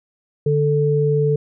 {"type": "tone pair together", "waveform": "sine", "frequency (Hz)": [146.74, 440], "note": ["D3", "A4"], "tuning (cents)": [-1, 0], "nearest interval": "octave + perfect fifth", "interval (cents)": 1901, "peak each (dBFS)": -17, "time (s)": [0.46, 1.36], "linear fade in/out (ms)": 5, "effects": []}